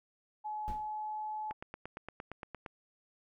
sine tone with pitch glide, 851 to 857.4 Hz, G#5 to A5, +42 to -45 cents, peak -36 dBFS, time 0.44-1.53 s, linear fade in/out 20 ms, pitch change +13 cents, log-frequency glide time 0.56-1.42 s
brown noise with exponential decay, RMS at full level -38 dBFS, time 0.68-0.93 s, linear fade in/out 0 ms, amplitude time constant 54 ms
click train, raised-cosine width 0.5 ms, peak -27 dBFS, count 11, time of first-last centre 1.51-2.662 s, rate 8.68 Hz
effects none

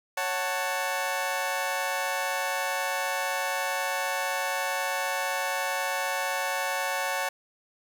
20% pulse chord, F# minor, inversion second, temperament just, 555 / 740 / 888 Hz, C#5 / F#5 / A5, +2 / 0 / +16 cents, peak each -27 dBFS, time 0.17-7.29 s, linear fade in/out 5 ms, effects none

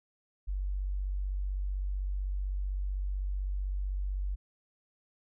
sine tone, 47.89 Hz, G1, 40 cents flat, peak -30 dBFS, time 0.47-4.36 s, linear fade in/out 20 ms, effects none

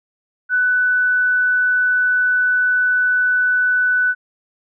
sine tone, 1493 Hz, F#6, 15 cents sharp, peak -13 dBFS, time 0.49-4.15 s, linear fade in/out 50 ms, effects none

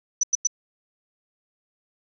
sine tone bursts, 5970 Hz, F#8, 15 cents sharp, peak -17 dBFS, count 3, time 0.21-0.472 s, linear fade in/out 5 ms, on 24 ms, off 95 ms, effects none

